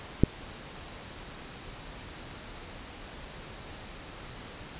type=click; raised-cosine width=3 ms; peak=-5 dBFS; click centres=0.236 s; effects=pink hiss -44 dBFS RMS until 4.79 s + resampled to 8000 Hz